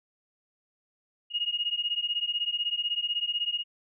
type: beating tone pair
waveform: sine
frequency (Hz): 2860 / 2876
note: F7 / F#7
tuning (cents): +41 / -50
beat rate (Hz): 16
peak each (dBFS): -30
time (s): 1.3-3.64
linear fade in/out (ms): 50
effects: none